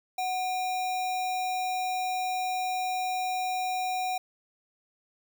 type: tone with sample-and-hold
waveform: sine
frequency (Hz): 740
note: F#5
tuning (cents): 0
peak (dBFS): -27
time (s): 0.18-4.18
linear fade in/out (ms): 5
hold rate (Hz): 3150
effects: none